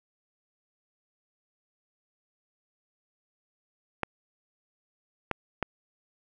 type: clicks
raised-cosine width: 0.5 ms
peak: -12 dBFS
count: 3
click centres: 4.033 / 5.313 / 5.627 s
effects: none